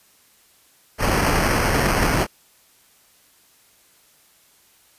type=noise with sample-and-hold; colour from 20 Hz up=pink; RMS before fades=-19 dBFS; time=0.98-2.27 s; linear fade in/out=50 ms; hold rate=3675 Hz; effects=white hiss -56 dBFS RMS until 4.98 s + resampled to 32000 Hz